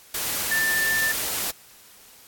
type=tone in noise; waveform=sine; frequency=1776 Hz; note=A6; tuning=16 cents sharp; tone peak=-21 dBFS; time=0.51-1.12 s; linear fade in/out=5 ms; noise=white; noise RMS=-27 dBFS; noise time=0.14-1.51 s; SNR=+3 dB; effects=white hiss -50 dBFS RMS until 2.27 s + AAC 64 kbps